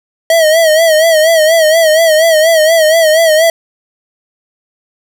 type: tone with vibrato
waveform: square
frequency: 640 Hz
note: D#5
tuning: 49 cents sharp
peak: -6 dBFS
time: 0.3-3.5 s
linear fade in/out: 2 ms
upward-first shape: sine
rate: 4.2 Hz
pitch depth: 76 cents each way
effects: none